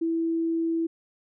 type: tone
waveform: sine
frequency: 329.6 Hz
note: E4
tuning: in tune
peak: -23 dBFS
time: 0.01-0.87 s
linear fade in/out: 10 ms
effects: none